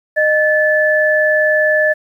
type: tone pair together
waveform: sine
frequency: 615 / 1739.5 Hz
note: D#5 / A6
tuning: -20 / -20 cents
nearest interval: octave + tritone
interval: 1800 cents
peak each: -13 dBFS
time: 0.16-1.94 s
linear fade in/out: 20 ms
effects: 8-bit